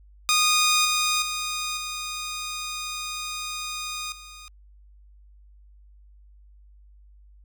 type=tone with level steps; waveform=10% pulse; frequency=1233 Hz; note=D#6; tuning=16 cents flat; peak=-10 / -13 / -19 / -22 / -34 dBFS; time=0.29-4.48 s; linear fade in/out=0 ms; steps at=0.85 / 1.22 / 1.77 / 4.12 s; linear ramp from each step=2 ms; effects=added 50 Hz sine -49 dBFS peak until 7.44 s